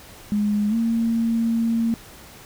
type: tone with pitch glide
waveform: sine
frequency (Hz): 207.7 to 229.1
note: G#3 to A#3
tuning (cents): 0 to -30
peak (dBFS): -18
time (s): 0.32-1.94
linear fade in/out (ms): 0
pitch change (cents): +170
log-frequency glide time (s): 0.69-0.75
effects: pink hiss -44 dBFS RMS until 2.45 s